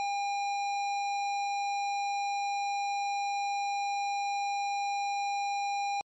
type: tone with hard clipping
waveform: sine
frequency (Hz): 805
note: G5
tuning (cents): +46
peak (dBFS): -31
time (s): 0-6.01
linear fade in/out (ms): 0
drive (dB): 15
effects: MP3 32 kbps